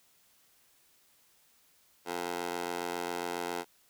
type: tone with high-pass filter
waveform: 15% pulse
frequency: 87.31 Hz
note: F2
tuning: in tune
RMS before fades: -36 dBFS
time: 2.05-3.65 s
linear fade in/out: 50 ms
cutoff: 510 Hz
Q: 1.9
effects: white hiss -66 dBFS RMS until 3.89 s